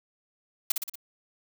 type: noise with echo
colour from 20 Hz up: blue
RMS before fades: -23 dBFS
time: 0.7-0.72 s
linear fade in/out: 5 ms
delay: 59 ms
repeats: 4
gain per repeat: -4 dB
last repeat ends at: 0.956 s
effects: none